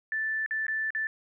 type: tone with dropouts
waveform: sine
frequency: 1760 Hz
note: A6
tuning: in tune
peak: -27 dBFS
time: 0.12-1.07 s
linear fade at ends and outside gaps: 1 ms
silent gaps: 0.462-0.509 / 0.667-0.682 / 0.905-0.949 s
effects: none